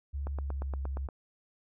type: tone with pitch glide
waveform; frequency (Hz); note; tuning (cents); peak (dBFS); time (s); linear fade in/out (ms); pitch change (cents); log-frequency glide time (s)
sine; 70.1 to 67.79; C#2 to C#2; +20 to -38; -32; 0.13-1.08; 20; -58; 0.33-0.73
type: click train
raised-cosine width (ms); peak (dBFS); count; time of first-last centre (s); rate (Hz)
1; -26; 8; 0.27-1.088; 8.56
effects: none